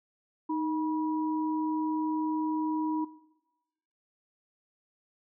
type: tone pair together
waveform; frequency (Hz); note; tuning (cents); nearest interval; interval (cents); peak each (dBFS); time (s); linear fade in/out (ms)
sine; 311.1 / 969.6; D#4 / B5; 0 / -32; octave + minor sixth; 1968; -29 / -33; 0.49-3.05; 10
effects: noise-tail reverb RT60 1.0 s tail -19 dB re dry